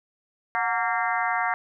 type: harmonic tone with a mistuned harmonic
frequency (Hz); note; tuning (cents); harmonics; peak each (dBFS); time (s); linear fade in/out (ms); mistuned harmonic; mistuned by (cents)
230; A#3; -23; 3 / 4 / 5 / 6 / 7 / 8 / 9; -28 / -29 / -30 / -31 / -31 / -32 / -33; 0.55-1.54; 0; 3; +92
effects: none